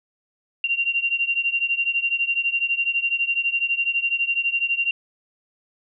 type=beating tone pair; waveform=sine; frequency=2761 / 2773 Hz; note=F7 / F7; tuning=-20 / -13 cents; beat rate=12 Hz; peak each=-22 / -24 dBFS; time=0.64-4.91 s; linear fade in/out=2 ms; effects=none